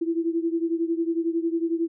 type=beating tone pair; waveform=sine; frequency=329.6 / 340.6 Hz; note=E4 / F4; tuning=0 / -43 cents; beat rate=11 Hz; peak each=-24 / -27 dBFS; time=0.01-1.88 s; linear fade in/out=10 ms; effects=none